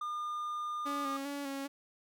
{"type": "tone", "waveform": "triangle", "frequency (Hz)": 1210, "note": "D#6", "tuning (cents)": -49, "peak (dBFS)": -33, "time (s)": [0.01, 1.17], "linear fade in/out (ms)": 5}
{"type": "tone with vibrato", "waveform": "sawtooth", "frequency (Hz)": 279.1, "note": "C#4", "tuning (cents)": 12, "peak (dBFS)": -33, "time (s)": [0.85, 1.68], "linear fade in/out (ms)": 20, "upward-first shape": "square", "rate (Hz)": 2.5, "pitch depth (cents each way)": 28}
{"effects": []}